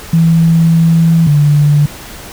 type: tone pair in turn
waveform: sine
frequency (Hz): 164.81 / 146.85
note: E3 / D3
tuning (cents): 0 / 0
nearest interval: major second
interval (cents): 200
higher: first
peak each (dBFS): -5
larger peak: neither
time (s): 0.13-1.27 / 1.27-1.86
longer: first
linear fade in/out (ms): 5
effects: pink hiss -30 dBFS RMS until 2.32 s